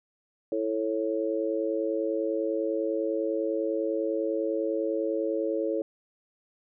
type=chord; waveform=sine; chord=A major; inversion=second; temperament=just; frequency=330 / 440 / 550 Hz; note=E4 / A4 / C#5; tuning=+2 / 0 / -14 cents; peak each=-30 dBFS; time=0.52-5.82 s; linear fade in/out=2 ms; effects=none